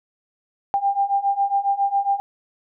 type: beating tone pair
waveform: sine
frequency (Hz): 792 / 799.3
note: G5 / G5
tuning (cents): +18 / +33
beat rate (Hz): 7.3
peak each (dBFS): -22 / -20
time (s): 0.74-2.2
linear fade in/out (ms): 0
effects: none